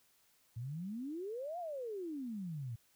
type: exponential two-way sweep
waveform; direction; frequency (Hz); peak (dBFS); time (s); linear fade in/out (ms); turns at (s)
sine; up then down; 110 to 726 to 110; -39; 0.56-2.76; 10; 1.59
effects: white hiss -71 dBFS RMS until 2.95 s